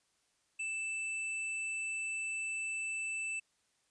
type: tone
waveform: square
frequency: 2644 Hz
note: E7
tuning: 5 cents sharp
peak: -36 dBFS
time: 0.59-3.4 s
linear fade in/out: 10 ms
effects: white hiss -75 dBFS RMS until 3.9 s + resampled to 22050 Hz